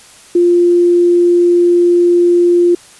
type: tone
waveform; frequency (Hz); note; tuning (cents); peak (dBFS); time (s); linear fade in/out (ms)
sine; 349.1; F4; -1; -6; 0.35-2.75; 5
effects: white hiss -40 dBFS RMS until 2.99 s + resampled to 24000 Hz